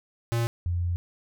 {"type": "tone pair in turn", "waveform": ["square", "sine"], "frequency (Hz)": [116.9, 87.23], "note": ["A#2", "F2"], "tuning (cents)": [5, -2], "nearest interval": "perfect fourth", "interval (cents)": 507, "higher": "first", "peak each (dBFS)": -24, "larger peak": "neither", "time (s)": [[0.32, 0.47], [0.66, 0.96]], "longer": "second", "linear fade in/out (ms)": 0, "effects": []}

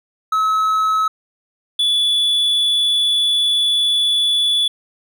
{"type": "tone pair in turn", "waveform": "triangle", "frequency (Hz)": [1289, 3441], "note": ["E6", "A7"], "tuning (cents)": [-39, -39], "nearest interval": "octave + perfect fourth", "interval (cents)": 1700, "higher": "second", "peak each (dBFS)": -12, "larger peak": "neither", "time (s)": [[0.32, 1.08], [1.79, 4.68]], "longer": "second", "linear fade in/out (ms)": 5, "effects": []}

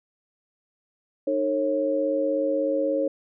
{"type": "tone cluster", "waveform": "sine", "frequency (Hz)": [305.9, 448.6, 545], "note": ["D#4", "A4", "C#5"], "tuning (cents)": [-29, 34, -29], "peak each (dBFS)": [-27, -30, -23], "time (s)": [1.27, 3.08], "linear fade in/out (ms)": 5, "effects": []}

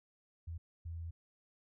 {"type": "tone bursts at uneven times", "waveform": "sine", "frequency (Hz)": 83.4, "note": "E2", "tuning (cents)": 21, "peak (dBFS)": -40, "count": 2, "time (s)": [[0.47, 0.58], [0.85, 1.11]], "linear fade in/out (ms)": 10, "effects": []}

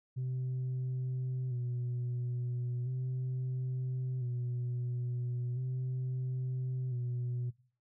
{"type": "tone with vibrato", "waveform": "sine", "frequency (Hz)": 125.4, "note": "B2", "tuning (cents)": 27, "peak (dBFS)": -31, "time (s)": [0.16, 7.51], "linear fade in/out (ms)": 20, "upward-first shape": "square", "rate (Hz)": 0.37, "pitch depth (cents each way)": 38, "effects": ["noise-tail reverb RT60 0.4 s tail -18 dB re dry", "tanh soft clip ceiling -31 dBFS"]}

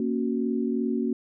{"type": "chord", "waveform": "sine", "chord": "F# major", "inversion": "first", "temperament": "equal with one note detuned", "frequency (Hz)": [233.1, 275.9, 370], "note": ["A#3", "C#4", "F#4"], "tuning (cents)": [0, -8, 0], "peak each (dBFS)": [-26, -29, -30], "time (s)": [0, 1.13], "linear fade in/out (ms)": 2, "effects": []}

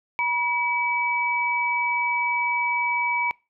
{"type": "tone pair together", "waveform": "sine", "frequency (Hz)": [962, 2288], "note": ["B5", "D7"], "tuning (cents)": [-46, -46], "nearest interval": "octave + minor third", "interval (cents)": 1500, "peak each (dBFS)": [-24, -23], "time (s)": [0.19, 3.31], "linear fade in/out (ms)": 0, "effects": ["noise-tail reverb RT60 0.3 s tail -25 dB re dry"]}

